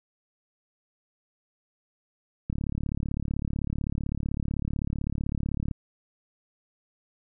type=click train; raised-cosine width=5 ms; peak=-17 dBFS; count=116; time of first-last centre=2.5-5.712 s; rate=35.8 Hz; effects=none